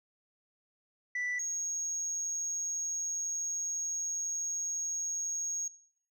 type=tone pair in turn; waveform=sine; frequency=1974 / 6567 Hz; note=B6 / G#8; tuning=-1 / -20 cents; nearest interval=octave + major sixth; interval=2081 cents; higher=second; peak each=-29 / -31 dBFS; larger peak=first; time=1.15-1.39 / 1.39-5.68 s; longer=second; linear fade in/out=5 ms; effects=noise-tail reverb RT60 0.7 s tail -22 dB re dry + tanh soft clip ceiling -30 dBFS